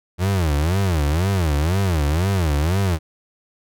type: tone with vibrato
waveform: 35% pulse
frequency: 84.4 Hz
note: E2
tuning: 41 cents sharp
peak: -15 dBFS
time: 0.18-2.99 s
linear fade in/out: 50 ms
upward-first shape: sine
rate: 2 Hz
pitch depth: 280 cents each way
effects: none